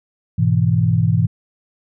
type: chord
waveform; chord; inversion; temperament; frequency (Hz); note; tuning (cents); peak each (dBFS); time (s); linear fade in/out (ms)
sine; E major; first; equal; 103.83 / 123.47 / 164.81; G#2 / B2 / E3; 0 / 0 / 0; -17; 0.38-1.27; 10
effects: none